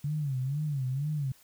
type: tone with vibrato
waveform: sine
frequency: 140 Hz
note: C#3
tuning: 18 cents sharp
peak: -28 dBFS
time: 0.04-1.32 s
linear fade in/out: 5 ms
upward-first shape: sine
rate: 2.1 Hz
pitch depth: 160 cents each way
effects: white hiss -60 dBFS RMS until 1.43 s